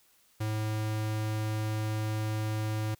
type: tone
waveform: square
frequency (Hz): 108.1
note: A2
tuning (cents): -30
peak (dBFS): -30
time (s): 0.4-2.95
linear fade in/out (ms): 10
effects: white hiss -65 dBFS RMS until 2.99 s

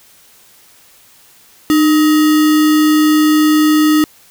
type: tone with sample-and-hold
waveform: sine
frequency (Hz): 305.6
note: D#4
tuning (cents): -31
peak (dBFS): -7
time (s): 1.7-4.04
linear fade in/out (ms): 0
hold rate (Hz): 1575
effects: white hiss -46 dBFS RMS until 4.3 s

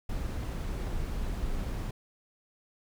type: noise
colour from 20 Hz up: brown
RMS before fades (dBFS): -33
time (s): 0.09-1.91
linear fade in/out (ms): 5
effects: none

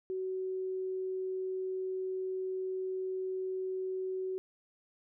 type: tone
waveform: sine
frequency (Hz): 375.2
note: F#4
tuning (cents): +24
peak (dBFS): -33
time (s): 0.1-4.38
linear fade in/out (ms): 0
effects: none

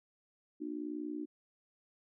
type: tone with amplitude modulation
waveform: sine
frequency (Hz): 301.5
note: D4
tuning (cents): +46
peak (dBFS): -33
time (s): 0.6-1.26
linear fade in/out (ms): 20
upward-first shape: sine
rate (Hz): 60.5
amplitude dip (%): 90
effects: none

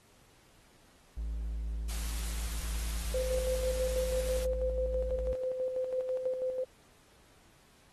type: tone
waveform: triangle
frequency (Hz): 55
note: A1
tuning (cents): 0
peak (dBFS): -31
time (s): 1.17-5.33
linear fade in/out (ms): 0
type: noise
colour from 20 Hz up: white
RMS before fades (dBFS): -43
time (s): 1.89-4.45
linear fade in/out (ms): 5
type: tone with tremolo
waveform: sine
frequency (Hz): 513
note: C5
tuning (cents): -34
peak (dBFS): -29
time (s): 3.14-6.64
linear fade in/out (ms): 5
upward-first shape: square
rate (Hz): 6.1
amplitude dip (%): 45
effects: pink hiss -63 dBFS RMS until 7.92 s + AAC 32 kbps

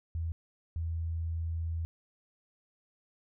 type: tone bursts at uneven times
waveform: sine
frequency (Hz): 82.41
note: E2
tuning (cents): 0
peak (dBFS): -31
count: 2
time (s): 0.15-0.32 / 0.76-1.85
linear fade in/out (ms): 0
effects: none

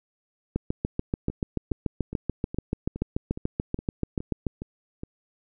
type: two click trains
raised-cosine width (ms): 3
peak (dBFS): -21 / -12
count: 10 / 28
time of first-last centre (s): 1.3-5.034 / 0.56-4.467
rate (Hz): 2.41 / 6.91
effects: none

